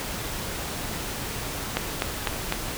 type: click train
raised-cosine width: 0.3 ms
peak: -7 dBFS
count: 4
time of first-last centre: 1.77-2.524 s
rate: 3.98 Hz
effects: pink hiss -32 dBFS RMS until 2.77 s